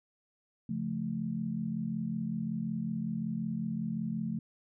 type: chord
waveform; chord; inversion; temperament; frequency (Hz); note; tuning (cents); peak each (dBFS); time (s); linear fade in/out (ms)
sine; Db augmented; none; equal; 138.59 / 174.61 / 220; Db3 / F3 / A3; 0 / 0 / 0; -40 / -36 / -34; 0.69-4.39; 5
effects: none